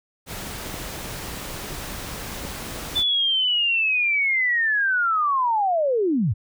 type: noise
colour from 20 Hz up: pink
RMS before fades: -33 dBFS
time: 0.26-3.04 s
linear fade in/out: 50 ms
type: clicks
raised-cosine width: 3 ms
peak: -21 dBFS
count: 2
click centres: 0.742 / 2.451 s
type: linear sweep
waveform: sine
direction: down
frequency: 3520 to 82.41 Hz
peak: -18 dBFS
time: 2.95-6.34 s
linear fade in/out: 20 ms
effects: none